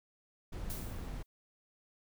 brown noise, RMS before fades -41 dBFS, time 0.52-1.23 s, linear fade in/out 10 ms
blue noise with exponential decay, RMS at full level -42 dBFS, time 0.7-1.26 s, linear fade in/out 0 ms, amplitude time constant 120 ms
effects none

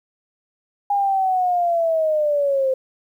sine linear sweep, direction down, 815 to 519 Hz, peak -16 dBFS, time 0.9-2.74 s, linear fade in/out 5 ms, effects 9-bit

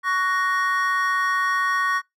triangle chord, F# major, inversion second, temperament equal with one note detuned, 1119.7 / 1480 / 1864.7 Hz, C#6 / F#6 / A#6, +17 / 0 / 0 cents, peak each -20 / -26 / -22 dBFS, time 0.03-2.02 s, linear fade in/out 50 ms, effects noise-tail reverb RT60 0.2 s tail -26 dB re dry

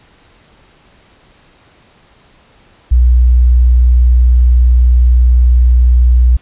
sine tone with vibrato, 61 Hz, B1, 21 cents flat, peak -4 dBFS, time 2.91-6.37 s, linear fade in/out 10 ms, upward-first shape triangle, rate 20 Hz, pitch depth 25 cents each way, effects pink hiss -47 dBFS RMS until 6.41 s + resampled to 8000 Hz

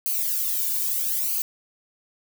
violet noise with flanger, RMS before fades -25 dBFS, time 0.06-1.42 s, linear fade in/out 0 ms, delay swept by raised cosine 0.55 to 1.55 ms, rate 0.77 Hz, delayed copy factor -1, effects none

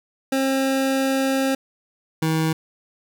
25% pulse tone pair in turn, 267.9 / 159.6 Hz, C4 / D#3, +41 / +44 cents, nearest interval major sixth, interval 897 cents, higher first, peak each -15 / -15 dBFS, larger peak neither, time 0.32-1.55 / 2.22-2.53 s, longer first, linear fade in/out 5 ms, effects none

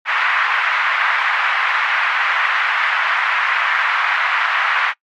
white band-pass noise, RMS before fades -17 dBFS, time 0.05-4.94 s, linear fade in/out 50 ms, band 1000 to 2100 Hz, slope 24 dB/octave, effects noise-tail reverb RT60 0.1 s tail -23 dB re dry + MP3 64 kbps

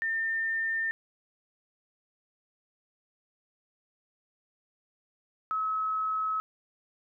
sine tone pair in turn, 1805 / 1286.9 Hz, A6 / E6, +44 / -42 cents, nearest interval tritone, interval 586 cents, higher first, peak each -27 dBFS, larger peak neither, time 0.02-0.91 / 5.51-6.4 s, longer neither, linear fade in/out 0 ms, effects none

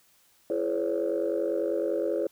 sine tone cluster, 336.5 / 422 / 516 / 566 Hz, E4 / G#4 / C5 / C#5, +36 / +28 / -24 / +36 cents, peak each -30 dBFS, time 0.5-2.27 s, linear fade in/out 2 ms, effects tanh soft clip ceiling -18 dBFS + white hiss -63 dBFS RMS until 2.31 s

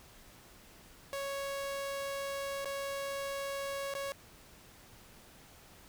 sawtooth tone with dropouts, 554.4 Hz, C#5, in tune, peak -32 dBFS, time 1.13-4.12 s, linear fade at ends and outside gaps 0 ms, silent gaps 2.646-2.656 / 3.939-3.951 s, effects pink hiss -57 dBFS RMS until 5.88 s

